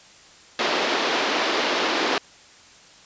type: band-pass noise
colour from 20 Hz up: pink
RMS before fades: -23 dBFS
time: 0.59-2.18 s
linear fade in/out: 2 ms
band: 300 to 4800 Hz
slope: 24 dB/octave
effects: white hiss -49 dBFS RMS until 3.05 s + resampled to 16000 Hz